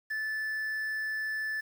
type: tone with quantisation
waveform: triangle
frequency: 1747 Hz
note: A6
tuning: 13 cents flat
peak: -29 dBFS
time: 0.1-1.61 s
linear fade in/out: 10 ms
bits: 9
effects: none